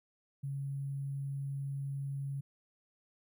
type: tone with sample-and-hold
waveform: sine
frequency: 138.59 Hz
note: C#3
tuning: in tune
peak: -35 dBFS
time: 0.43-2.41 s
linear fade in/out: 10 ms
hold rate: 11025 Hz
effects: none